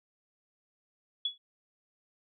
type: tone with exponential decay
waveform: sine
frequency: 3386 Hz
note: G#7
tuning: 33 cents sharp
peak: -25 dBFS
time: 1.25-1.38 s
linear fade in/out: 5 ms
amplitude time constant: 27 ms
effects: none